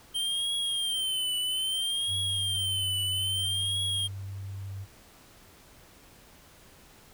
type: tone with vibrato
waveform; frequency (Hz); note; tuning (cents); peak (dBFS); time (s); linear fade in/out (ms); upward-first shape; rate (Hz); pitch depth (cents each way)
square; 3139; G7; +2; -28; 0.14-4.08; 20; triangle; 0.61; 100
type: tone with pitch glide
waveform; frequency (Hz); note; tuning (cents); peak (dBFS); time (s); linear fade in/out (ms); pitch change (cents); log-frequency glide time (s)
sine; 97 to 97.62; G2 to G2; -18 to -7; -35; 2.07-4.87; 50; +11; 3.37-4.31
effects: pink hiss -55 dBFS RMS until 7.13 s